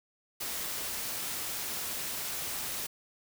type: noise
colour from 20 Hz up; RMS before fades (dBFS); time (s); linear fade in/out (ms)
white; -36; 0.4-2.87; 10
effects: none